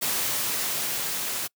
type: noise with level ramp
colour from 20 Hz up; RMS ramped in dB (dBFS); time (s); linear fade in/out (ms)
white; -26 to -30; 0.01-1.48; 20
effects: noise-tail reverb RT60 0.1 s tail -26 dB re dry + high-pass 100 Hz 12 dB/octave